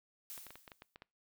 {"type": "noise with exponential decay", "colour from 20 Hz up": "blue", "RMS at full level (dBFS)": -45, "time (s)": [0.3, 0.95], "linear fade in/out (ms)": 0, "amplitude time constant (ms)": 140}
{"type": "clicks", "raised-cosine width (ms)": 0.3, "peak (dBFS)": -34, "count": 9, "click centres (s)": [0.378, 0.467, 0.506, 0.556, 0.678, 0.718, 0.821, 0.959, 1.021]}
{"effects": ["noise-tail reverb RT60 0.3 s tail -26 dB re dry"]}